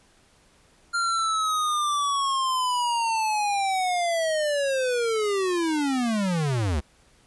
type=linear sweep; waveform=square; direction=down; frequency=1396.9 to 66.4 Hz; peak=-23 dBFS; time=0.93-6.81 s; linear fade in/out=20 ms; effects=pink hiss -59 dBFS RMS until 7.26 s + resampled to 24000 Hz